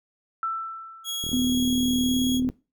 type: tone with exponential decay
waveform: sine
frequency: 1331 Hz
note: E6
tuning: 16 cents sharp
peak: -23 dBFS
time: 0.43-1.54 s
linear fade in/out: 1 ms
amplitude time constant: 240 ms
type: tone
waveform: sawtooth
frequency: 3319 Hz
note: G#7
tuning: 2 cents flat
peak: -25 dBFS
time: 1.04-2.41 s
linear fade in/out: 50 ms
type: click train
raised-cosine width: 3 ms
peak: -23 dBFS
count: 50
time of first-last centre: 1.24-2.5 s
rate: 38.9 Hz
type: tone with pitch glide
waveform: sine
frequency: 251.5 to 254.4 Hz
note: B3 to C4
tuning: +32 to -48 cents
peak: -21 dBFS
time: 1.33-2.49 s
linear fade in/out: 0 ms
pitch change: +20 cents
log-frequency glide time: 2.03-2.16 s
effects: noise-tail reverb RT60 0.3 s tail -20 dB re dry